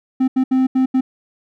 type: tone bursts at uneven times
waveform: triangle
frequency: 260.3 Hz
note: C4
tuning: 9 cents flat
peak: -10 dBFS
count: 5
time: 0.2-0.28 / 0.36-0.44 / 0.51-0.67 / 0.75-0.86 / 0.94-1.01 s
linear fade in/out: 10 ms
effects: none